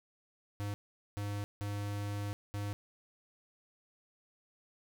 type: tone bursts at uneven times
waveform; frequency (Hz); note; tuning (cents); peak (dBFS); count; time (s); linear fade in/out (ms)
square; 102.2; G#2; -27; -36; 4; 0.6-0.74 / 1.17-1.44 / 1.61-2.33 / 2.54-2.73; 0
effects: none